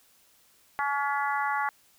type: harmonic tone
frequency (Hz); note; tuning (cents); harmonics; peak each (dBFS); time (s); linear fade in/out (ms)
283.1; C#4; +37; 3 / 4 / 5 / 6 / 7; -29 / -31 / -33 / -35 / -36; 0.79-1.69; 0
effects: white hiss -62 dBFS RMS until 1.98 s